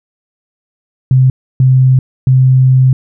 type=tone bursts at uneven times; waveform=sine; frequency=130 Hz; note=C3; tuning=11 cents flat; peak=-4 dBFS; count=3; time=1.11-1.3 / 1.6-1.99 / 2.27-2.93 s; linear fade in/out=2 ms; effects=none